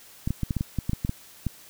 clicks, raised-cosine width 5 ms, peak -13 dBFS, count 12, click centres 0.275 / 0.306 / 0.433 / 0.508 / 0.567 / 0.609 / 0.787 / 0.895 / 0.933 / 1.049 / 1.094 / 1.467 s, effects white hiss -50 dBFS RMS until 1.69 s

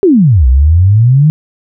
sine exponential two-way sweep, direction down then up, 415.3 to 60.6 to 159 Hz, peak -3 dBFS, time 0.03-1.3 s, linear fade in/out 0 ms, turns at 0.47 s, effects none

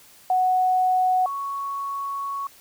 sine tone pair in turn, 740 / 1111.6 Hz, F#5 / C#6, 0 / +4 cents, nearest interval perfect fifth, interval 704 cents, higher second, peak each -17 / -26 dBFS, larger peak first, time 0.3-1.26 / 1.26-2.47 s, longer second, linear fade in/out 2 ms, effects white hiss -51 dBFS RMS until 2.6 s

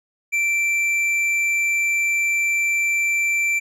sine tone with tanh clipping, 2344 Hz, D7, 4 cents flat, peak -19 dBFS, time 0.32-3.6 s, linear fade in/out 20 ms, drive 8 dB, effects none

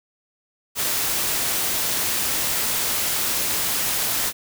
white noise, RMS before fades -23 dBFS, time 0.75-4.33 s, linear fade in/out 50 ms, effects none

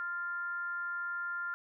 sine tone with frequency modulation, 1396.9 Hz, F6, in tune, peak -34 dBFS, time 0-1.54 s, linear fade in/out 0 ms, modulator 362 Hz, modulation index 0.37, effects none

